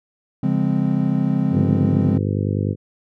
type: chord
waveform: triangle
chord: Db major seventh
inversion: none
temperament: equal with one note detuned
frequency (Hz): 141.42 / 174.61 / 207.7 / 261.6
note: Db3 / F3 / Ab3 / C4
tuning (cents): +35 / 0 / 0 / 0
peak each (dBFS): -20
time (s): 0.43-2.18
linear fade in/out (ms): 5
type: harmonic tone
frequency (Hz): 50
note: G1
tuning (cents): +35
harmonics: 2 / 3 / 4 / 5 / 6 / 7 / 8 / 9 / 10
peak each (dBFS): -21 / -25 / -27 / -29 / -31 / -32 / -33 / -34 / -35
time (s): 1.51-2.76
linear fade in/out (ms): 50
effects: none